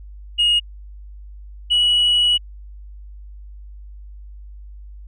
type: tone pair in turn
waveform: sine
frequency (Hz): 2871 / 2928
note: F7 / F#7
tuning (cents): +47 / -19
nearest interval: unison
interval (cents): 34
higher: second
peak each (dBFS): -11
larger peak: neither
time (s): 0.38-0.6 / 1.7-2.38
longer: second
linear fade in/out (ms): 20
effects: tanh soft clip ceiling -11 dBFS + added 50 Hz sine -35 dBFS peak until 5.07 s